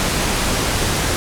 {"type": "low-pass noise", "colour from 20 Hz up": "pink", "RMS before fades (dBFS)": -19, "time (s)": [0, 1.16], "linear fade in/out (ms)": 0, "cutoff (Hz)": 11000, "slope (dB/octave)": 24, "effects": []}